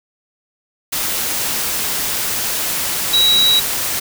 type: tone in noise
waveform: sine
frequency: 3875 Hz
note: B7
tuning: 34 cents flat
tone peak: -10 dBFS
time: 3.13-3.6 s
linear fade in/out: 10 ms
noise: white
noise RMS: -20 dBFS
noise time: 0.92-4 s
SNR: +7 dB
effects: none